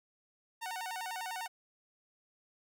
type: tone with vibrato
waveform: sawtooth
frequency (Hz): 825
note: G#5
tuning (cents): -12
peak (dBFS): -34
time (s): 0.61-1.48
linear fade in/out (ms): 20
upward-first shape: square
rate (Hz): 10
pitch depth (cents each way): 180
effects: none